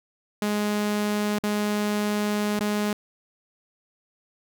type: tone with dropouts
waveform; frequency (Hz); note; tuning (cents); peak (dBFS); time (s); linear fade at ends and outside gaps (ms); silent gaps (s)
sawtooth; 208.4; G#3; +6; -19; 0.42-2.93; 2; 1.387-1.436 / 2.592-2.607
effects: none